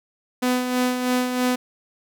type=tone with tremolo; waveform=sawtooth; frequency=250.5 Hz; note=B3; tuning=25 cents sharp; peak=-14 dBFS; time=0.42-1.56 s; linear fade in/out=10 ms; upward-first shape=sine; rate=3.1 Hz; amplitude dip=50%; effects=none